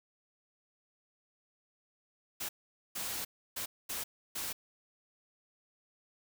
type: noise bursts at uneven times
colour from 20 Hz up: white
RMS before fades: -38 dBFS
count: 5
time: 2.4-2.49 / 2.95-3.25 / 3.56-3.66 / 3.89-4.04 / 4.35-4.53 s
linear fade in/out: 10 ms
effects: none